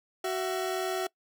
30% pulse tone pair together, 374.4 / 667.1 Hz, F#4 / E5, +20 / +20 cents, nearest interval minor seventh, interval 1000 cents, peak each -28 / -31 dBFS, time 0.24-1.07 s, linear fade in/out 5 ms, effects noise-tail reverb RT60 0.1 s tail -23 dB re dry

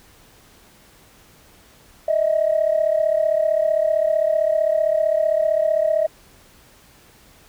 sine tone pair together, 614 / 649.5 Hz, D#5 / E5, -23 / -26 cents, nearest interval minor second, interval 97 cents, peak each -18 dBFS, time 2.08-6.07 s, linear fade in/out 5 ms, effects tanh soft clip ceiling -9 dBFS + pink hiss -51 dBFS RMS until 7.48 s

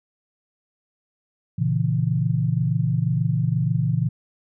sine chord, A# diminished, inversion none, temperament equal, 116.54 / 138.59 / 164.81 Hz, A#2 / C#3 / E3, 0 / 0 / 0 cents, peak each -23 dBFS, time 1.58-4.09 s, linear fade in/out 10 ms, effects none

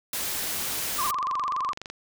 white noise, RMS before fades -30 dBFS, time 0.13-1.11 s, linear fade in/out 2 ms
sine tone with vibrato, 1108.7 Hz, C#6, in tune, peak -25 dBFS, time 0.98-1.73 s, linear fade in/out 10 ms, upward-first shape sine, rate 17 Hz, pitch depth 150 cents each way
click train, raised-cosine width 0.2 ms, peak -19 dBFS, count 21, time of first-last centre 1.06-1.9 s, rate 23.8 Hz
effects none

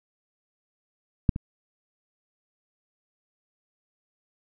clicks, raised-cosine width 5 ms, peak -6 / -18 dBFS, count 2, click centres 1.292 / 1.361 s, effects none

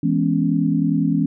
sine chord, C# minor seventh, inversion first, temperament equal, 164.81 / 207.7 / 246.9 / 277.2 Hz, E3 / G#3 / B3 / C#4, 0 / 0 / 0 / 0 cents, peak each -20 / -23 / -23 / -20 dBFS, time 0.03-1.26 s, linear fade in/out 5 ms, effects none

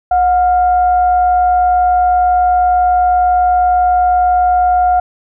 sine tone with frequency modulation, 725 Hz, F#5, 35 cents flat, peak -8 dBFS, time 0.11-5 s, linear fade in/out 5 ms, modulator 664 Hz, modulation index 0.26, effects none

